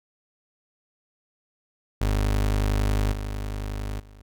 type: tone with level steps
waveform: 30% pulse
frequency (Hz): 51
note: G#1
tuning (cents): -31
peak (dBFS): -18 / -26 / -43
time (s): 2.01-4.22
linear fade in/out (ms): 5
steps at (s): 3.12 / 3.99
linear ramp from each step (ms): 10
effects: none